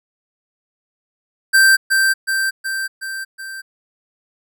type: tone with echo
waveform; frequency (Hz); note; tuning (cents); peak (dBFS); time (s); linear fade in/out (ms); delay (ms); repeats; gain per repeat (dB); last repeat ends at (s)
square; 1566; G6; -2; -9; 1.53-1.77; 20; 370; 5; -4; 3.62
effects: none